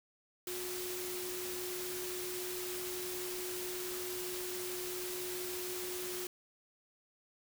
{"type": "tone in noise", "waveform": "sine", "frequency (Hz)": 362.7, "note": "F#4", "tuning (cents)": -34, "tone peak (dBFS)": -41, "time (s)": [0.47, 6.27], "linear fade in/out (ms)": 2, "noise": "white", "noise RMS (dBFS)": -42, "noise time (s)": [0.47, 6.27], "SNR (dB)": -2, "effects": []}